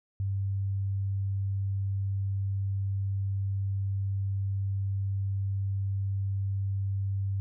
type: tone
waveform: sine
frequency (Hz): 98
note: G2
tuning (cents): 0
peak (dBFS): -27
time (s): 0.2-7.4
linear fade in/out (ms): 0
effects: none